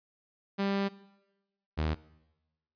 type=tone pair in turn; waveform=sawtooth; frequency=197.7 / 77.8 Hz; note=G3 / D#2; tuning=+15 / 0 cents; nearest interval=octave + major third; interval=1615 cents; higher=first; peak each=-24 dBFS; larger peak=neither; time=0.58-0.89 / 1.77-1.95 s; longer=first; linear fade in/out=20 ms; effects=noise-tail reverb RT60 1.0 s tail -20 dB re dry + resampled to 11025 Hz